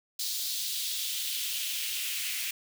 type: noise with high-pass filter sweep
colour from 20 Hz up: white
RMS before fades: -33 dBFS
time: 0.19-2.51 s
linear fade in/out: 5 ms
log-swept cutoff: 4200 to 2400 Hz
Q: 2.5
effects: none